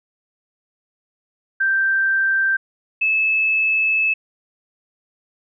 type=tone pair in turn; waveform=sine; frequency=1568 / 2607 Hz; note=G6 / E7; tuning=0 / -20 cents; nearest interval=major sixth; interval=880 cents; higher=second; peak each=-15 dBFS; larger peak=neither; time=1.6-2.57 / 3.01-4.14 s; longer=second; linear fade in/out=10 ms; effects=none